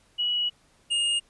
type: tone pair in turn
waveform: sine / square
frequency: 2924 / 2841 Hz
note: F#7 / F7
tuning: -21 / +29 cents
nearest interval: unison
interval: 50 cents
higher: first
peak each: -23 dBFS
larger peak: neither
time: 0.18-0.5 / 0.9-1.2 s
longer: first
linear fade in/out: 20 ms
effects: pink hiss -62 dBFS RMS until 1.29 s + resampled to 24000 Hz